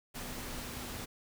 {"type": "tone in noise", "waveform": "sine", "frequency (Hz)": 246.9, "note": "B3", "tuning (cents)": 0, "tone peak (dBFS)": -49, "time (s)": [0.14, 1.06], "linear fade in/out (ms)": 20, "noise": "pink", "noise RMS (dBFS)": -42, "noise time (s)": [0.14, 1.06], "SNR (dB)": -10, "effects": []}